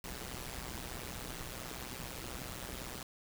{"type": "noise with amplitude modulation", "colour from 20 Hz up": "pink", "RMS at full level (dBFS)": -40, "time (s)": [0.04, 3.03], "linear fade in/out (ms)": 2, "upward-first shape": "sine", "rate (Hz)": 125, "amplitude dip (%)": 85, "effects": []}